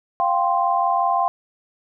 sine chord, F suspended second, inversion none, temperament equal, 698.5 / 784 / 1046.5 Hz, F5 / G5 / C6, 0 / 0 / 0 cents, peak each -21 dBFS, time 0.2-1.28 s, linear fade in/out 0 ms, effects none

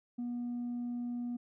triangle tone with tanh clipping, 241.7 Hz, B3, 37 cents flat, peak -35 dBFS, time 0.18-1.37 s, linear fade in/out 10 ms, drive 6 dB, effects none

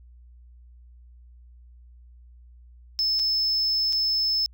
sine tone with dropouts, 5240 Hz, E8, 11 cents flat, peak -19 dBFS, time 2.99-4.46 s, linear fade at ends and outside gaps 0 ms, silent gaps 3.192-3.196 / 3.925-3.93 s, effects tanh soft clip ceiling -19 dBFS + added 60 Hz sine -47 dBFS peak until 4.53 s

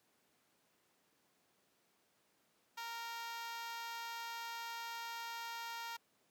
5% pulse tone with high-pass filter, 464 Hz, A#4, 8 cents flat, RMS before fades -45 dBFS, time 2.77-5.97 s, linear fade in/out 10 ms, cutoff 1000 Hz, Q 4, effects pink hiss -75 dBFS RMS until 6.3 s + high-pass 200 Hz 12 dB/octave

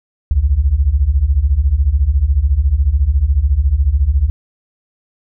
sine beating tone pair, 60.8 / 74.8 Hz, B1 / D2, -26 / +32 cents, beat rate 14 Hz, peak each -14 / -12 dBFS, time 0.31-4.3 s, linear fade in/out 0 ms, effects none

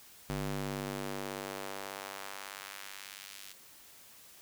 square tone with high-pass filter sweep, 49.14 Hz, G1, 5 cents sharp, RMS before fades -41 dBFS, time 0.29-3.53 s, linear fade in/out 10 ms, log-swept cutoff 110 to 3400 Hz, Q 0.8, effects white hiss -56 dBFS RMS until 4.41 s

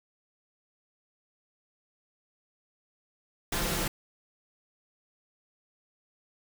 pink noise with comb filter, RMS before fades -30 dBFS, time 3.52-3.88 s, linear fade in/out 5 ms, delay 5.8 ms, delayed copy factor +0.55, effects none

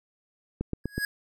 click train, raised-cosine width 3 ms, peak -16 dBFS, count 4, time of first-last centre 0.61-0.98 s, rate 8.11 Hz
square tone with exponential growth, 1661.2 Hz, G#6, in tune, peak -24 dBFS, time 0.84-1.05 s, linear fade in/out 2 ms, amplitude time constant 44 ms
effects none

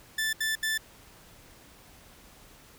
sawtooth tone bursts, 1760 Hz, A6, in tune, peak -23 dBFS, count 3, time 0.18-0.778 s, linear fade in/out 5 ms, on 150 ms, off 74 ms, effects pink hiss -54 dBFS RMS until 2.78 s

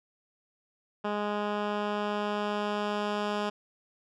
10% pulse tone with low-pass filter sweep, 207.5 Hz, G#3, 1 cent flat, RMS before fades -31 dBFS, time 1.04-3.5 s, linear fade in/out 10 ms, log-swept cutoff 2300 to 4500 Hz, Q 0.72, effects none

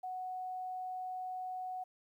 sine tone, 740 Hz, F#5, in tune, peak -38 dBFS, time 0.03-1.84 s, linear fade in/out 10 ms, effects 12-bit

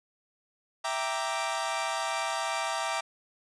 sawtooth chord, E half-diminished seventh, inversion none, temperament equal, 659.3 / 784 / 932.3 / 1174.7 Hz, E5 / G5 / Bb5 / D6, 0 / 0 / 0 / 0 cents, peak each -31 dBFS, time 0.84-3.01 s, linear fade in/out 10 ms, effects resampled to 22050 Hz + 10-bit

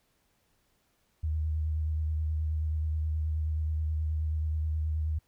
sine tone with vibrato, 77.78 Hz, D#2, in tune, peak -27 dBFS, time 1.23-5.19 s, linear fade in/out 10 ms, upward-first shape sine, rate 9.4 Hz, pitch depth 25 cents each way, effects pink hiss -72 dBFS RMS until 5.27 s

